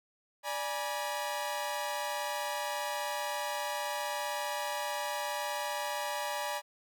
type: chord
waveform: sawtooth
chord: G# diminished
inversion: second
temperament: equal with one note detuned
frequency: 587.3 / 830.6 / 965.8 Hz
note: D5 / G#5 / B5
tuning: 0 / 0 / -39 cents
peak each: -34 dBFS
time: 0.43-6.62 s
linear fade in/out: 50 ms
effects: none